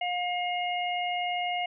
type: harmonic tone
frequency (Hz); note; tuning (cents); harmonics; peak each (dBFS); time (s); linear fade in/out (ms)
713; F5; +36; 1 / 3 / 4; -29 / -34 / -35; 0.01-1.66; 5
effects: none